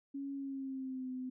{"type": "tone with pitch glide", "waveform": "sine", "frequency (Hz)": [277.2, 255.7], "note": ["C#4", "C4"], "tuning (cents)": [0, -40], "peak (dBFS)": -38, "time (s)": [0.14, 1.3], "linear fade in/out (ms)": 10, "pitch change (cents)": -140, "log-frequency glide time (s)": [0.34, 1.1], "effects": []}